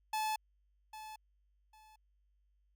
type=tone with echo; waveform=45% pulse; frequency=865 Hz; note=A5; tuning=30 cents flat; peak=-33 dBFS; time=0.13-0.36 s; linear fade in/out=5 ms; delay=800 ms; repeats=2; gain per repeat=-13 dB; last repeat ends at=1.96 s; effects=added 50 Hz sine -70 dBFS peak until 2.75 s